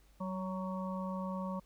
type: harmonic tone with a mistuned harmonic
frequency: 186.2 Hz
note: F#3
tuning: 11 cents sharp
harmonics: 1 / 3 / 5 / 6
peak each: -37 / -43 / -45 / -45 dBFS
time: 0.2-1.6 s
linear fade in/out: 10 ms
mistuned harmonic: 1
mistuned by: +25 cents
effects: added 50 Hz sine -62 dBFS peak until 1.65 s + pink hiss -69 dBFS RMS until 1.65 s